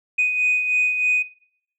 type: beating tone pair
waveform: sine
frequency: 2489 / 2492.2 Hz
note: D#7 / D#7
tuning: 0 / +2 cents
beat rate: 3.2 Hz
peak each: -25 / -17 dBFS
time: 0.18-1.23 s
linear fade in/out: 10 ms
effects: noise-tail reverb RT60 0.6 s tail -18 dB re dry + tanh soft clip ceiling -12 dBFS